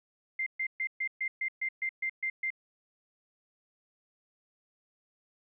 sine tone bursts, 2093 Hz, C7, in tune, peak -29 dBFS, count 11, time 0.39-2.504 s, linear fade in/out 5 ms, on 74 ms, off 130 ms, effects none

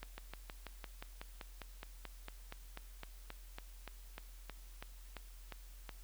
slowing click train, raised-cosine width 0.3 ms, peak -29 dBFS, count 25, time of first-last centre 0.03-5.892 s, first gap 150 ms, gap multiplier 1.04, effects added 43 Hz sine -51 dBFS peak until 6.03 s + white hiss -63 dBFS RMS until 6.03 s

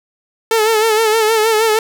sawtooth tone with vibrato, 440 Hz, A4, in tune, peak -7 dBFS, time 0.51-1.79 s, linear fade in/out 2 ms, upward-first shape sine, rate 6.4 Hz, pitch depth 60 cents each way, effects none

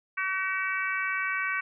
harmonic tone, 379.9 Hz, F#4, 46 cents sharp, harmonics 3 / 4 / 5 / 6 / 7, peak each -34 / -31 / -34 / -32 / -40 dBFS, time 0.17-1.61 s, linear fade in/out 10 ms, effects none

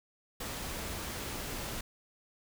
pink noise, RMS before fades -39 dBFS, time 0.4-1.81 s, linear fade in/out 5 ms, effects none

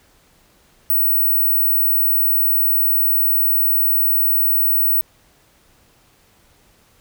sine tone, 15880 Hz, B9, 8 cents sharp, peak -13 dBFS, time 0.9-5.01 s, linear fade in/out 0 ms, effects pink hiss -55 dBFS RMS until 7 s

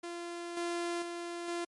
sawtooth tone with level steps, 344.4 Hz, F4, 24 cents flat, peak -35 / -29 / -34 / -30 dBFS, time 0.03-1.65 s, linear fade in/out 10 ms, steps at 0.57 / 1.02 / 1.48 s, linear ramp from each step 2 ms, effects MP3 48 kbps

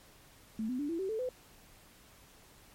sine tone with pitch steps, 220 / 252.7 / 290.3 / 333.5 / 383 / 440 / 505.4 Hz, A3 / B3 / D4 / E4 / G4 / A4 / B4, 0 / +40 / -20 / +20 / -40 / 0 / +40 cents, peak -32 dBFS, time 0.59-1.29 s, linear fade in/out 2 ms, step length 100 ms, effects pink hiss -59 dBFS RMS until 2.74 s + MP3 64 kbps

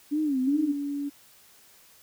sine tone with vibrato, 281.9 Hz, C#4, 29 cents sharp, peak -23 dBFS, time 0.11-0.73 s, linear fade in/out 20 ms, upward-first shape sine, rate 2.5 Hz, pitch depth 170 cents each way
sine tone, 285.1 Hz, C#4, 49 cents sharp, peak -28 dBFS, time 0.46-1.1 s, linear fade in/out 20 ms
effects white hiss -56 dBFS RMS until 2.02 s

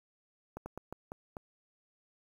slowing click train, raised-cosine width 1 ms, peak -27 dBFS, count 6, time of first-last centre 0.57-1.368 s, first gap 90 ms, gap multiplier 1.29, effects 9-bit

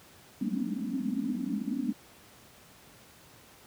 white band-pass noise, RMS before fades -32 dBFS, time 0.41-1.93 s, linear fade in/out 5 ms, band 190 to 290 Hz, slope 96 dB/octave, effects pink hiss -55 dBFS RMS until 3.66 s + high-pass 80 Hz 12 dB/octave

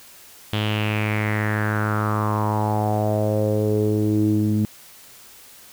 sawtooth tone with low-pass filter sweep, 106.3 Hz, G#2, 41 cents sharp, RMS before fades -21 dBFS, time 0.53-4.65 s, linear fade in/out 0 ms, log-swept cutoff 3300 to 250 Hz, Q 5.1, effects white hiss -46 dBFS RMS until 5.72 s

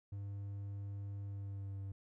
triangle tone with pitch glide, 100 to 97.89 Hz, G2 to G2, +35 to -2 cents, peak -39 dBFS, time 0.12-1.92 s, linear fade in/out 5 ms, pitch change -37 cents, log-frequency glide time 1.26-1.81 s, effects none

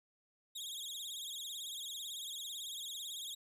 sawtooth tone with vibrato, 3520 Hz, A7, in tune, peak -39 dBFS, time 0.55-3.35 s, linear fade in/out 10 ms, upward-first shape sine, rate 18 Hz, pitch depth 150 cents each way, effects resampled to 32000 Hz

